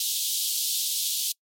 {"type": "high-pass noise", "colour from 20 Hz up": "pink", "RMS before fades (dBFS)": -27, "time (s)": [0, 1.32], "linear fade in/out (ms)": 2, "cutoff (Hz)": 3200, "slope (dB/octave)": 48, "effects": ["noise-tail reverb RT60 0.1 s tail -26 dB re dry", "MP3 64 kbps"]}